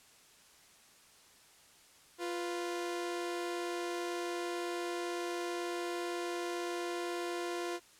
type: tone pair together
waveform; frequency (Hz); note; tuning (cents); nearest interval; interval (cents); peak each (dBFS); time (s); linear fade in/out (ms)
sawtooth; 348.8 / 494.2; F4 / B4; -2 / +1; tritone; 603; -32 / -40; 2.18-7.8; 50
effects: white hiss -61 dBFS RMS until 7.99 s + low-pass 10000 Hz 12 dB/octave